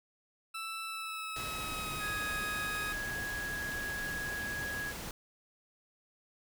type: tone with pitch glide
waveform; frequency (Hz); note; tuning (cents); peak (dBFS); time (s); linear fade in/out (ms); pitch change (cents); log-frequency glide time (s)
20% pulse; 1323 to 1256; E6 to D#6; +6 to +16; -33; 0.54-2.93; 10; -90; 0.85-2.08
type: noise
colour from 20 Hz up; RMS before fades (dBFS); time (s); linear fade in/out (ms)
pink; -42; 1.36-5.11; 2
type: tone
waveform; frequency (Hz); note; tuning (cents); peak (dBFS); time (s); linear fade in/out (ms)
sine; 1661.2; G#6; 0; -36; 1.99-4.94; 50
effects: none

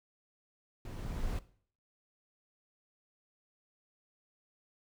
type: noise with level ramp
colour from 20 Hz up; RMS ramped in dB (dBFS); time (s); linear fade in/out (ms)
brown; -42 to -34; 0.85-1.39; 2
effects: noise-tail reverb RT60 0.5 s tail -17 dB re dry

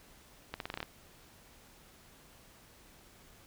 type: accelerating click train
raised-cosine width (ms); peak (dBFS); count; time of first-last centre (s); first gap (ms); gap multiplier
0.3; -21; 8; 0.54-0.829; 62; 0.86
effects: pink hiss -59 dBFS RMS until 3.46 s

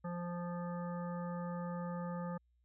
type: harmonic tone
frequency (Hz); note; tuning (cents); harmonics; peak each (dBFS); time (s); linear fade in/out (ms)
174.61; F3; 0; 1 / 3 / 5 / 7 / 9 / 10; -39 / -45 / -49 / -49 / -62 / -59; 0.04-2.38; 10
effects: added 60 Hz sine -70 dBFS peak until 2.64 s

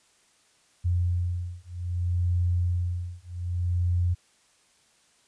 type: beating tone pair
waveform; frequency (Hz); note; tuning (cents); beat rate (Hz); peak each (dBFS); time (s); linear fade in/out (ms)
sine; 87.9 / 88.53; F2 / F2; +12 / +24; 0.63; -27; 0.84-4.15; 20
effects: white hiss -63 dBFS RMS until 5.27 s + resampled to 22050 Hz

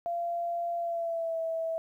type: tone with pitch glide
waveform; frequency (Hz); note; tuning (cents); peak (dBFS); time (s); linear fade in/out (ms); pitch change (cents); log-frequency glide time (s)
sine; 687 to 654.1; F5 to E5; -29 to -14; -29; 0.06-1.78; 0; -85; 0.77-1.39
effects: 11-bit

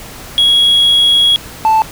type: tone pair in turn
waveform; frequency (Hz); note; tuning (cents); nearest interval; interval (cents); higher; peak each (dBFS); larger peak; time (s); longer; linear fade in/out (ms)
triangle; 3322 / 879.9; G#7 / A5; 0 / 0; octave + major seventh; 2300; first; -4; neither; 0.38-1.36 / 1.65-1.82; first; 0
effects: tanh soft clip ceiling -1 dBFS + pink hiss -31 dBFS RMS until 1.91 s

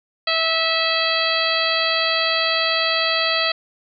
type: harmonic tone with a mistuned harmonic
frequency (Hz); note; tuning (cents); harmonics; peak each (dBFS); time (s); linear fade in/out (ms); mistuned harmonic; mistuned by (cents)
652; E5; -19; 1 / 2 / 3 / 4 / 5 / 6 / 7; -25 / -25 / -25 / -25 / -25 / -25 / -25; 0.27-3.52; 5; 6; +45
effects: none

